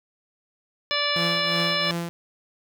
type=harmonic tone; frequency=582 Hz; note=D5; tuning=16 cents flat; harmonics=1 / 2 / 3 / 4 / 5 / 6 / 7 / 9; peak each=-30 / -30 / -30 / -30 / -30 / -30 / -30 / -30 dBFS; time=0.91-1.91 s; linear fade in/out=0 ms
type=tone with tremolo; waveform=sawtooth; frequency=170.3 Hz; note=F3; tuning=43 cents flat; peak=-21 dBFS; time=1.16-2.09 s; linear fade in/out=0 ms; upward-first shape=triangle; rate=2.8 Hz; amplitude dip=75%
effects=none